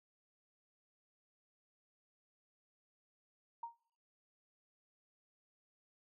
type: tone with exponential decay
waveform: sine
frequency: 932 Hz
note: A#5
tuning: 1 cent flat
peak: -38 dBFS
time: 3.63-3.8 s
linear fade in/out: 5 ms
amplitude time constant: 35 ms
effects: noise-tail reverb RT60 0.8 s tail -26 dB re dry